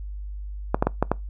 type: clicks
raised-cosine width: 1 ms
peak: -5 dBFS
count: 5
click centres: 0.745 / 0.825 / 0.87 / 1.026 / 1.116 s
effects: noise-tail reverb RT60 0.2 s tail -23 dB re dry + added 50 Hz sine -31 dBFS peak until 1.29 s